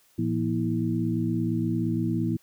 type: tone cluster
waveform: sine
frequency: 113 / 170.4 / 239.1 / 325.1 Hz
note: A2 / F3 / A#3 / E4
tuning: +47 / -42 / +44 / -24 cents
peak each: -29 dBFS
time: 0.18-2.37 s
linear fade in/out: 10 ms
effects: white hiss -62 dBFS RMS until 2.42 s